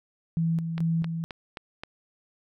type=tone with tremolo; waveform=sine; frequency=164.81 Hz; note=E3; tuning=in tune; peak=-22 dBFS; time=0.37-1.24 s; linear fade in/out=0 ms; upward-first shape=square; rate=2.3 Hz; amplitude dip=50%
type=click train; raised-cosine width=0.3 ms; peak=-20 dBFS; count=5; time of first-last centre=0.78-1.835 s; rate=3.79 Hz
effects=none